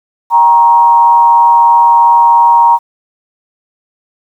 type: tone with frequency modulation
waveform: sine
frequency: 939 Hz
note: A#5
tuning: 12 cents sharp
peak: -3 dBFS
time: 0.3-2.79 s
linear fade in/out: 50 ms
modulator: 153 Hz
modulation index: 0.46
effects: 7-bit